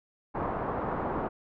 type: low-pass noise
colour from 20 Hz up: white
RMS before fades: -32 dBFS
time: 0.34-1.29 s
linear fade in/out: 20 ms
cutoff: 1100 Hz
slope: 24 dB/octave
effects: none